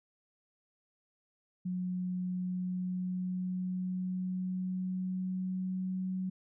sine tone with pitch glide, 181.9 to 186.37 Hz, F#3 to F#3, -29 to +13 cents, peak -32 dBFS, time 1.65-6.3 s, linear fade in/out 10 ms, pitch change +42 cents, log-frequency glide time 2.3-6.13 s, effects none

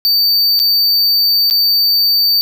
square tone with dropouts, 4597 Hz, D8, 38 cents flat, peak -10 dBFS, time 0.05-2.41 s, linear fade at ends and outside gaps 0 ms, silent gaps 0.592-0.599 / 1.5-1.509 s, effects none

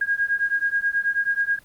sine beating tone pair, 1626 / 1635.3 Hz, G#6 / G#6, -37 / -27 cents, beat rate 9.3 Hz, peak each -23 dBFS, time 0.01-1.59 s, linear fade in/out 5 ms, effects pink hiss -54 dBFS RMS until 1.64 s + Opus 32 kbps

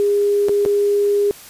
sine tone with dropouts, 407.6 Hz, G#4, 32 cents flat, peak -13 dBFS, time 0-1.31 s, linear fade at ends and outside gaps 0 ms, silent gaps 0.485-0.493 / 0.651-0.66 s, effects white hiss -40 dBFS RMS until 1.49 s + resampled to 32000 Hz

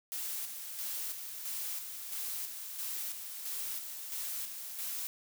blue noise with tremolo, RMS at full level -38 dBFS, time 0.12-5.07 s, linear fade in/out 0 ms, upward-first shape square, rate 1.5 Hz, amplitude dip 45%, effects none

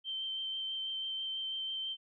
sine tone with vibrato, 3118 Hz, G7, 10 cents flat, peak -35 dBFS, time 0.04-1.97 s, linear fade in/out 50 ms, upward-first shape sine, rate 6.1 Hz, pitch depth 11 cents each way, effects none

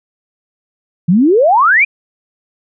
sine exponential sweep, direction up, 160.4 to 2514 Hz, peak -6 dBFS, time 1.08-1.85 s, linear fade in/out 10 ms, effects none

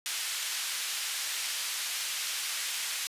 pink band-pass noise, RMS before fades -34 dBFS, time 0.06-3.07 s, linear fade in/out 0 ms, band 2300 to 12000 Hz, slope 12 dB/octave, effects resampled to 32000 Hz

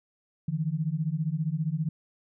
sine beating tone pair, 149.9 / 164.9 Hz, D3 / E3, +36 / +1 cents, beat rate 15 Hz, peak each -29 dBFS, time 0.48-1.89 s, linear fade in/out 5 ms, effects none

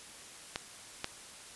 clicks, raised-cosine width 0.2 ms, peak -16 dBFS, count 2, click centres 0.559 / 1.044 s, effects white hiss -50 dBFS RMS until 1.55 s + resampled to 24000 Hz

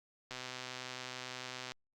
click train, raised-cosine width 0.2 ms, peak -25 dBFS, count 180, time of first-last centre 0.31-1.719 s, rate 127 Hz, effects Opus 48 kbps

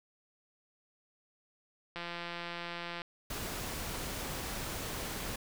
click train, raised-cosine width 0.3 ms, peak -24 dBFS, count 183, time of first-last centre 1.96-3.018 s, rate 172 Hz
pink noise, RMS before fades -39 dBFS, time 3.3-5.36 s, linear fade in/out 5 ms
effects none

